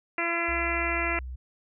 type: harmonic tone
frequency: 339.2 Hz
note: E4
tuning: 50 cents sharp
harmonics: 1 / 2 / 3 / 4 / 5 / 6 / 7 / 8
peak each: -34 / -34 / -36 / -34 / -36 / -31 / -32 / -36 dBFS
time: 0.18-1.19 s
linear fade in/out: 2 ms
type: tone with pitch glide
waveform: sine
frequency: 63.6 to 63.2 Hz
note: C2 to B1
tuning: -48 to +41 cents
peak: -34 dBFS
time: 0.48-1.36 s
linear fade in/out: 10 ms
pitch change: -11 cents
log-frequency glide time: 0.71-1.04 s
effects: none